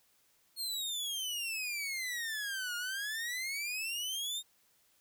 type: exponential two-way sweep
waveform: sawtooth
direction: down then up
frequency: 4309 to 1415 to 3719 Hz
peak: -32 dBFS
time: 0.56-4.43 s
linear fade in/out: 50 ms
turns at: 2.76 s
effects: white hiss -70 dBFS RMS until 5 s